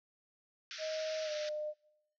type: band-pass noise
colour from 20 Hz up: white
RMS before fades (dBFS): -46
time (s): 0.71-1.49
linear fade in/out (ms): 0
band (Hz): 1300 to 6000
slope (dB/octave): 96
type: tone with pitch glide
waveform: sine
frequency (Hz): 628 to 605.2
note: D#5 to D#5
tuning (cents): +16 to -48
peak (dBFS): -36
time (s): 0.78-1.74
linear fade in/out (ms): 50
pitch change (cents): -64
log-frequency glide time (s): 1.24-1.31
effects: noise-tail reverb RT60 0.7 s tail -19 dB re dry